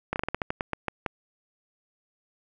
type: slowing click train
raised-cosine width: 0.5 ms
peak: -12 dBFS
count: 12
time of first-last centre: 0.13-1.062 s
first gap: 29 ms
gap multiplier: 1.2
effects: none